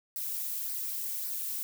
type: noise with flanger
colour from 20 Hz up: violet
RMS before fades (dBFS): -35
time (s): 0.16-1.63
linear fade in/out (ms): 0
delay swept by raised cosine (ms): 0.29 to 2.59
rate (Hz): 1.8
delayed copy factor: -0.55
effects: none